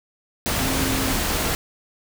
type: tone in noise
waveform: sine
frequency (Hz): 265.9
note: C4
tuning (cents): +28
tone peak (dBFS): -26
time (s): 0.6-1.13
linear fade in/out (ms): 0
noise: pink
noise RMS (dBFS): -23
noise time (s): 0.46-1.55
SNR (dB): -6
effects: none